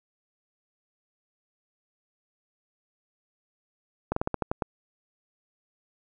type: slowing click train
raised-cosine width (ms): 1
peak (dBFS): -12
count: 8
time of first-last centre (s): 4.12-4.622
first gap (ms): 44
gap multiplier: 1.16
effects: none